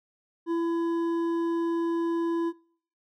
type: tone with hard clipping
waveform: sine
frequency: 335.2 Hz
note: E4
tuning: 29 cents sharp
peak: -26 dBFS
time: 0.46-2.53 s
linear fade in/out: 50 ms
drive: 7 dB
effects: noise-tail reverb RT60 0.6 s tail -25 dB re dry